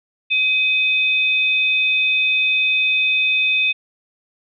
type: tone pair together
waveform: sine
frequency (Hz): 2530 / 3571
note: D#7 / A7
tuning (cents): +28 / +25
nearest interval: tritone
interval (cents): 597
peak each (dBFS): -15 / -22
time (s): 0.3-3.73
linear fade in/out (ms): 20
effects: none